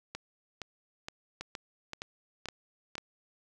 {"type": "two click trains", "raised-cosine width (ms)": 0.2, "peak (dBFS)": [-21, -21], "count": [7, 4], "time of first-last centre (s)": [[0.15, 2.954], [1.41, 2.981]], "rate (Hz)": [2.14, 1.91], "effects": []}